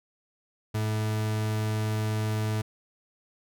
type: tone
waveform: 40% pulse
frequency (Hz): 108.1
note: A2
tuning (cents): -30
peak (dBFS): -25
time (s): 0.74-2.62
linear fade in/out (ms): 10
effects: none